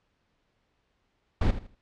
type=noise with echo; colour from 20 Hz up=brown; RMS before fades=-22 dBFS; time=1.41-1.51 s; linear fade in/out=5 ms; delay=80 ms; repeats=3; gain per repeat=-12 dB; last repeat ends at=1.75 s; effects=pink hiss -73 dBFS RMS until 1.81 s + low-pass 4000 Hz 12 dB/octave